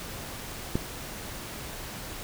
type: click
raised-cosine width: 3 ms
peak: -12 dBFS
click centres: 0.755 s
effects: pink hiss -39 dBFS RMS until 2.23 s